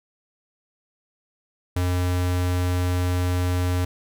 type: tone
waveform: square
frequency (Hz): 90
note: F#2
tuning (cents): -47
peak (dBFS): -21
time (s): 1.76-3.85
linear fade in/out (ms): 5
effects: none